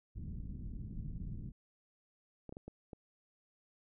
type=low-pass noise; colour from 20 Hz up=pink; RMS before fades=-43 dBFS; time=0.15-1.52 s; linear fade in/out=20 ms; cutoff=220 Hz; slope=24 dB/octave
type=clicks; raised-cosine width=2 ms; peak=-33 dBFS; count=5; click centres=2.493 / 2.525 / 2.569 / 2.68 / 2.932 s
effects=none